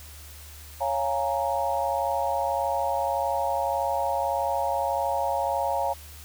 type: chord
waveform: sine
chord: Bb minor seventh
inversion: first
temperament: equal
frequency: 554.4 / 698.5 / 830.6 / 932.3 Hz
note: Db5 / F5 / Ab5 / Bb5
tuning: 0 / 0 / 0 / 0 cents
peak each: -29 dBFS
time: 0.8-5.94 s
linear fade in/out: 20 ms
effects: added 75 Hz sine -44 dBFS peak until 6.24 s + white hiss -47 dBFS RMS until 6.24 s